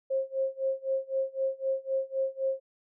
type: tone with tremolo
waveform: sine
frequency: 534 Hz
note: C5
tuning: 35 cents sharp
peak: -24 dBFS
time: 0.1-2.6 s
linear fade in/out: 10 ms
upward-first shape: sine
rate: 3.9 Hz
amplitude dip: 95%
effects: none